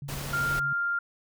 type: tone with tremolo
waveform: sine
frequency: 140.8 Hz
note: C#3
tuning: 27 cents sharp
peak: -34 dBFS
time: 0.02-0.73 s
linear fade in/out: 2 ms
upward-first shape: triangle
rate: 13 Hz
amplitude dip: 30%
type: noise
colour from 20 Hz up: pink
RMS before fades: -36 dBFS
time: 0.08-0.6 s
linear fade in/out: 10 ms
type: tone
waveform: sine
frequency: 1396.9 Hz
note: F6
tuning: in tune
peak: -25 dBFS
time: 0.33-0.99 s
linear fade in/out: 5 ms
effects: none